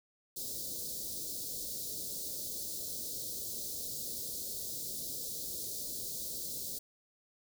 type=band-stop noise; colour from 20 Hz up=white; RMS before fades=-40 dBFS; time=0.36-6.79 s; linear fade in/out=10 ms; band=600 to 3900 Hz; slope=48 dB/octave; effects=none